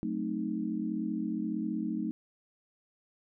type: chord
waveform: sine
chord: F# diminished seventh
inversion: none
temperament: equal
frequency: 185 / 220 / 261.6 / 311.1 Hz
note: F#3 / A3 / C4 / Eb4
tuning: 0 / 0 / 0 / 0 cents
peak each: -38 / -34 / -39 / -35 dBFS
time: 0.03-2.11 s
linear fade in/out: 0 ms
effects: none